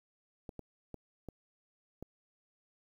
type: clicks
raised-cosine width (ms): 2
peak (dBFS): -30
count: 5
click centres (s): 0.492 / 0.593 / 0.943 / 1.287 / 2.026
effects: 10-bit